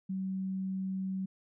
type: tone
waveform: sine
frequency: 190 Hz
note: F#3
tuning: 46 cents sharp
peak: -32 dBFS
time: 0.09-1.26 s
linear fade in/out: 10 ms
effects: none